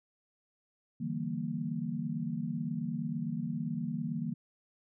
sine chord, E half-diminished seventh, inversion third, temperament equal with one note detuned, 146.83 / 164.81 / 193.97 / 233.1 Hz, D3 / E3 / G3 / Bb3, 0 / 0 / -18 / 0 cents, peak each -40 / -37 / -40 / -36 dBFS, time 1-4.34 s, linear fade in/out 10 ms, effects none

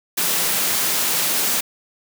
white high-pass noise, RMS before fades -20 dBFS, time 0.17-1.61 s, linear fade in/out 10 ms, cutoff 130 Hz, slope 96 dB/octave, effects none

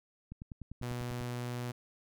click train, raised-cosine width 5 ms, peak -31 dBFS, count 10, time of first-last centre 0.32-1.211 s, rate 10.1 Hz
sawtooth tone, 122.1 Hz, B2, 19 cents flat, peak -32 dBFS, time 0.82-1.72 s, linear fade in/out 10 ms
effects none

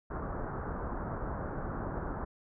pink low-pass noise, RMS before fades -37 dBFS, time 0.1-2.25 s, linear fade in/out 10 ms, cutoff 1500 Hz, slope 48 dB/octave, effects none

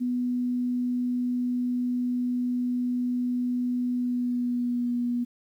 sine tone with pitch glide, 246.9 to 242 Hz, B3 to B3, 0 to -35 cents, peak -24 dBFS, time 0-5.25 s, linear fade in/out 20 ms, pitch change -35 cents, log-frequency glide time 3.95-4.95 s, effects 10-bit

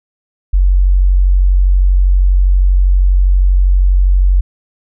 sine tone, 46.25 Hz, F#1, in tune, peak -6 dBFS, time 0.53-4.41 s, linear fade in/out 10 ms, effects none

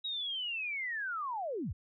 sine linear sweep, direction down, 3843 to 48 Hz, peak -34 dBFS, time 0.04-1.73 s, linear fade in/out 10 ms, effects none

